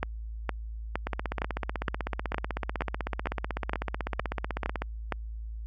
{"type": "two click trains", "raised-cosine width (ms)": 0.5, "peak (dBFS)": [-13, -15], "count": [12, 61], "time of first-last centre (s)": [[0.03, 5.123], [1.07, 4.82]], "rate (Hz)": [2.16, 16], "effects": ["added 55 Hz sine -35 dBFS peak until 5.66 s"]}